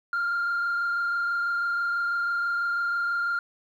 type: tone with frequency modulation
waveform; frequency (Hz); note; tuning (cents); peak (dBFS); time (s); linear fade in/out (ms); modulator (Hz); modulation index
sine; 1396.9; F6; 0; -22; 0.13-3.39; 2; 26.1; 0.7
effects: tanh soft clip ceiling -22 dBFS + 10-bit